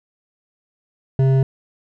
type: tone with hard clipping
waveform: sine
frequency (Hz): 133.5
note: C3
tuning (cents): +35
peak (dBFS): -14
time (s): 1.19-1.43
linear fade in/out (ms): 2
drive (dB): 9
effects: none